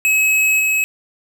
square tone with level steps, 2565 Hz, E7, 48 cents flat, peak -13 / -15 dBFS, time 0.05-0.84 s, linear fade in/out 0 ms, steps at 0.59 s, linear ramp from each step 10 ms, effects 8-bit

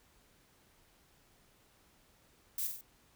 violet noise with echo, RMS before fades -36 dBFS, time 2.58-2.67 s, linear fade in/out 2 ms, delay 47 ms, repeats 3, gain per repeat -5 dB, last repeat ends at 2.811 s, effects pink hiss -67 dBFS RMS until 3.15 s

